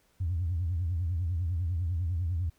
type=tone with vibrato; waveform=sine; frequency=86.6 Hz; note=F2; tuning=14 cents flat; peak=-26 dBFS; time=0.2-2.5 s; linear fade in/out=10 ms; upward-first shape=triangle; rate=10 Hz; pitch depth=190 cents each way; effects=tanh soft clip ceiling -23 dBFS + pink hiss -68 dBFS RMS until 2.58 s

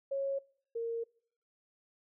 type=tone pair in turn; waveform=sine; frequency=549 / 461.7 Hz; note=C#5 / A#4; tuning=-17 / -17 cents; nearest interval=minor third; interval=300 cents; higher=first; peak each=-31 / -33 dBFS; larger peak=first; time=0.11-0.39 / 0.75-1.04 s; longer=second; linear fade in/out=10 ms; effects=noise-tail reverb RT60 0.6 s tail -24 dB re dry

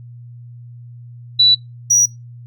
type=tone pair in turn; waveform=sine / triangle; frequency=3951 / 5800 Hz; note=B7 / F#8; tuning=0 / -35 cents; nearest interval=perfect fifth; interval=665 cents; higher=second; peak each=-7 dBFS; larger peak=neither; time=1.39-1.55 / 1.9-2.06 s; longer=neither; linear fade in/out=10 ms; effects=noise-tail reverb RT60 0.2 s tail -23 dB re dry + added 120 Hz sine -34 dBFS peak until 2.46 s

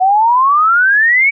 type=exponential sweep; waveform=sine; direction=up; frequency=730 to 2277 Hz; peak=-7 dBFS; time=0-1.31 s; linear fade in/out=20 ms; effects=none

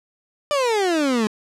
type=exponential sweep; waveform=30% pulse; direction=down; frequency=602 to 207.7 Hz; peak=-15 dBFS; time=0.51-1.27 s; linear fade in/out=0 ms; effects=low-pass 8000 Hz 12 dB/octave

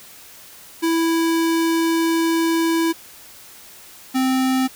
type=tone pair in turn; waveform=square; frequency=329.6 / 260.7 Hz; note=E4 / C4; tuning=0 / -6 cents; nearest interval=major third; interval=406 cents; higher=first; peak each=-17 dBFS; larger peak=neither; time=0.82-2.93 / 4.14-4.68 s; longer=first; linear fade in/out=20 ms; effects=white hiss -43 dBFS RMS until 4.75 s

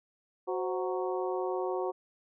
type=harmonic tone with a mistuned harmonic; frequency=185 Hz; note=F#3; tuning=in tune; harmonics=2 / 3 / 4 / 5 / 6; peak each=-32 / -36 / -38 / -40 / -42 dBFS; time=0.47-1.92 s; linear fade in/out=20 ms; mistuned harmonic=3; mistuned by=-100 cents; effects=none

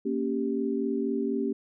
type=chord; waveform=sine; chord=G diminished; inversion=first; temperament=equal; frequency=233.1 / 277.2 / 392 Hz; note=Bb3 / Db4 / G4; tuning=0 / 0 / 0 cents; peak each=-30 dBFS; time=0.05-1.53 s; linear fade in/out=10 ms; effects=none

